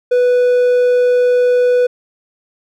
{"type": "tone", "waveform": "triangle", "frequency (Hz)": 493.9, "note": "B4", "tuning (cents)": 0, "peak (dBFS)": -7, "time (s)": [0.11, 1.87], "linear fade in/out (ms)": 10, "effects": []}